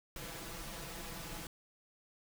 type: noise with comb filter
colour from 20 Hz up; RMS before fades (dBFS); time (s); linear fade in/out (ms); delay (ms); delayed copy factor
pink; -45; 0.16-1.47; 2; 6; +0.75
effects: none